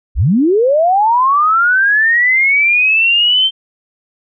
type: linear sweep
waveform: sine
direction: up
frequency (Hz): 37.58 to 3136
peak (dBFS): -8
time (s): 0.15-3.51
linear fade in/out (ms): 50
effects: none

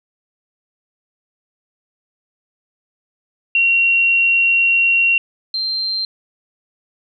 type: tone pair in turn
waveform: sine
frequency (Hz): 2744 / 4151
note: F7 / C8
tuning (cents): -31 / -15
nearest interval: perfect fifth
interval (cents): 716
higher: second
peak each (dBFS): -11 / -18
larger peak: first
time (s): 3.55-5.18 / 5.54-6.05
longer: first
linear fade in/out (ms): 2
effects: none

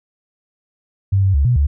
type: tone with pitch steps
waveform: sine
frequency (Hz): 97.7 / 96.2 / 70.1 / 122.9 / 71.6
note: G2 / G2 / C#2 / B2 / D2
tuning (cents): -5 / -32 / +20 / -8 / -43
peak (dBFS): -11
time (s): 1.12-1.67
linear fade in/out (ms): 10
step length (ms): 110
effects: none

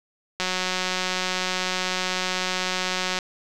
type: click train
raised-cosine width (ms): 0.2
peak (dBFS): -8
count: 514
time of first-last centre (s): 0.4-3.188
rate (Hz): 184
effects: none

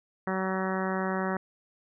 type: harmonic tone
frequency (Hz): 188.9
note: F#3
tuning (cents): +36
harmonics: 1 / 2 / 3 / 4 / 5 / 6 / 7 / 8 / 9 / 10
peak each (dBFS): -31 / -34 / -36 / -37 / -38 / -39 / -39 / -40 / -41 / -41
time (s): 0.27-1.37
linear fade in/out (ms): 2
effects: none

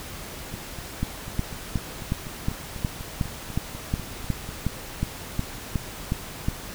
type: two click trains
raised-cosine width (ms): 5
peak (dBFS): -23 / -11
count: 17 / 16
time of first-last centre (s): 0.54-4.491 / 1.03-6.485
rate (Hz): 4.05 / 2.75
effects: pink hiss -38 dBFS RMS until 6.74 s

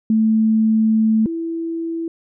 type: tone pair in turn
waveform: sine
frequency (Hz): 220 / 330.7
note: A3 / E4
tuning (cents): 0 / +6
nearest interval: perfect fifth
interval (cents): 706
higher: second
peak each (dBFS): -12 / -21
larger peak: first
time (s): 0.1-1.26 / 1.26-2.08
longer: first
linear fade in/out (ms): 2
effects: none

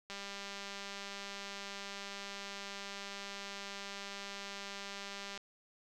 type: click train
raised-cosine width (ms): 0.2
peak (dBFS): -27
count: 1051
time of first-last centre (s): 0.1-5.376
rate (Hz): 199
effects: none

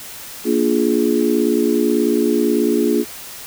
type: chord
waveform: sine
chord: Bb dominant seventh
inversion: none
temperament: just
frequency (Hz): 233.1 / 291.4 / 349.6 / 419.5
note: Bb3 / D4 / F4 / Ab4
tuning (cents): 0 / -13 / +2 / +17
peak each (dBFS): -19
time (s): 0.44-3.05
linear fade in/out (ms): 50
effects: white hiss -34 dBFS RMS until 3.46 s

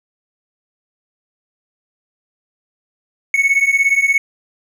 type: beating tone pair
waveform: triangle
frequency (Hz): 2199 / 2216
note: C#7 / C#7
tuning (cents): -14 / -1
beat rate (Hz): 17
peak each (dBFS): -14 / -12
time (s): 3.34-4.18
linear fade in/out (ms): 2
effects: none

